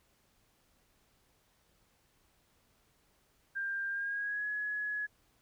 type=tone with pitch glide; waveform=sine; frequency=1593 to 1687.7 Hz; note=G6 to G#6; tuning=+27 to +27 cents; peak=-33 dBFS; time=3.55-5.07 s; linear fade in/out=20 ms; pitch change=+100 cents; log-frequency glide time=3.89-4.48 s; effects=pink hiss -71 dBFS RMS until 5.41 s